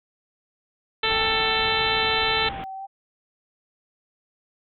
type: harmonic tone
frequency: 443.1 Hz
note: A4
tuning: 12 cents sharp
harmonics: 1 / 2 / 3 / 4 / 5 / 6 / 7 / 8 / 9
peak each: -29 / -29 / -29 / -29 / -29 / -29 / -29 / -29 / -29 dBFS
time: 1.03-2.49 s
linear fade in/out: 5 ms
type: low-pass noise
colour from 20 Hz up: pink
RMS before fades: -36 dBFS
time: 1.04-2.64 s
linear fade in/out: 0 ms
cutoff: 3500 Hz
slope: 96 dB/octave
type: tone with vibrato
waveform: sine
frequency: 784 Hz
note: G5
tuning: in tune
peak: -32 dBFS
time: 1.09-2.87 s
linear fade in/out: 20 ms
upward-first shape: sine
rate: 1.7 Hz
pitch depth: 38 cents each way
effects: none